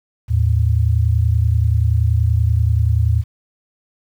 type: tone pair together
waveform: sine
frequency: 79.54 / 110 Hz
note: D#2 / A2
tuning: +39 / 0 cents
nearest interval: tritone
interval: 561 cents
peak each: -15 dBFS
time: 0.28-3.24 s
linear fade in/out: 50 ms
effects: 8-bit